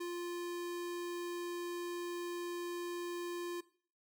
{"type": "tone", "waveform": "square", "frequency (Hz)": 349, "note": "F4", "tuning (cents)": -1, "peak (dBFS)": -39, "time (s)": [0, 3.61], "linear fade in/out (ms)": 10, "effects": ["noise-tail reverb RT60 0.5 s tail -19 dB re dry"]}